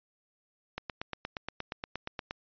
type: click train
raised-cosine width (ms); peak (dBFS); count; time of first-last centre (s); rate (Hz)
0.3; -19; 14; 0.78-2.309; 8.5
effects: resampled to 11025 Hz